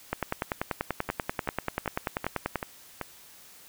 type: two click trains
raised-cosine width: 0.5 ms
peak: -12 / -16 dBFS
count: 26 / 6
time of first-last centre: 0.13-2.557 / 1.09-3.013 s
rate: 10.3 / 2.6 Hz
effects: white hiss -52 dBFS RMS until 3.68 s